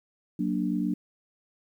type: chord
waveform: sine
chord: Gb augmented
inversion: none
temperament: equal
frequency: 185 / 233.1 / 293.7 Hz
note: Gb3 / Bb3 / D4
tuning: 0 / 0 / 0 cents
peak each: -29 / -30 / -29 dBFS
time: 0.39-0.94 s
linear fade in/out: 5 ms
effects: 10-bit